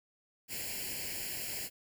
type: noise with comb filter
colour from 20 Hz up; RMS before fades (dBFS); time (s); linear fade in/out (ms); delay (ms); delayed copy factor
white; -39; 0.48-1.7; 50; 0.41; +0.85
effects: none